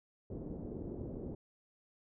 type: low-pass noise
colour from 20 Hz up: white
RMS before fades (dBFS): -43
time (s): 0.3-1.35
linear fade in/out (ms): 5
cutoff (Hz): 420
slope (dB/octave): 24
effects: none